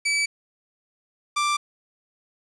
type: tone pair in turn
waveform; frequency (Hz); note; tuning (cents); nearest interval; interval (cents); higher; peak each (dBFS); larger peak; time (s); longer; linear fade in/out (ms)
sawtooth; 2300 / 1177.6; D7 / D6; -37 / +4; octave; 1159; first; -17; neither; 0.05-0.26 / 1.36-1.57; neither; 10
effects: resampled to 22050 Hz + 8-bit